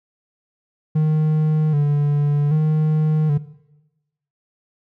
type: tone with vibrato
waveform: triangle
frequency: 150.1 Hz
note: D3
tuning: 38 cents sharp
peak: -12 dBFS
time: 0.95-3.38 s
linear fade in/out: 10 ms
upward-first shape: square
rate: 0.64 Hz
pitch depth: 53 cents each way
effects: noise-tail reverb RT60 1.0 s tail -18 dB re dry